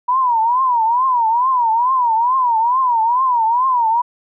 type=tone with vibrato; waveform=sine; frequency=967 Hz; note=B5; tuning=37 cents flat; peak=-12 dBFS; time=0.08-4.02 s; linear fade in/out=10 ms; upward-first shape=triangle; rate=2.3 Hz; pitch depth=180 cents each way; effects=none